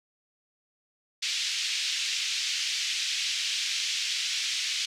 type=band-pass noise; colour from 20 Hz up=pink; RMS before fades=-30 dBFS; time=1.22-4.86 s; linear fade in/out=10 ms; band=2500 to 6200 Hz; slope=24 dB/octave; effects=none